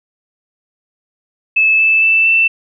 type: tone with pitch steps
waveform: sine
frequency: 2610 / 2630 / 2649 / 2669 Hz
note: E7 / E7 / E7 / E7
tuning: -18 / -5 / +8 / +21 cents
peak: -8 dBFS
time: 1.56-2.48 s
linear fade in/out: 10 ms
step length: 230 ms
effects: none